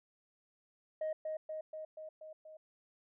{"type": "tone with echo", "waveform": "sine", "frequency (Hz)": 625, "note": "D#5", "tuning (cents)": 8, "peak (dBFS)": -32, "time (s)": [1.01, 1.13], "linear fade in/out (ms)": 5, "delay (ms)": 240, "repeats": 6, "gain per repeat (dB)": -3, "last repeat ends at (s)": 2.57, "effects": ["tanh soft clip ceiling -32 dBFS"]}